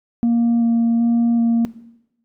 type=tone with vibrato; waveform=sine; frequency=233.1 Hz; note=A#3; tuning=in tune; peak=-11 dBFS; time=0.23-1.65 s; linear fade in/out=0 ms; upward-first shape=square; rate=1.3 Hz; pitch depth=9 cents each way; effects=noise-tail reverb RT60 0.9 s tail -19 dB re dry + tanh soft clip ceiling -12 dBFS